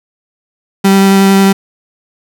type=tone with vibrato; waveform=35% pulse; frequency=194.9 Hz; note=G3; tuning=10 cents flat; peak=-3 dBFS; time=0.84-1.53 s; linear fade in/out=10 ms; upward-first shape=sine; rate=11 Hz; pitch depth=8 cents each way; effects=none